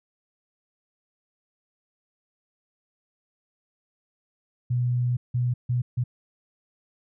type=tone bursts at uneven times; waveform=sine; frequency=123 Hz; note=B2; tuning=7 cents flat; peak=-21 dBFS; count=4; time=4.7-5.17 / 5.34-5.54 / 5.69-5.82 / 5.97-6.04 s; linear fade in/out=10 ms; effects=none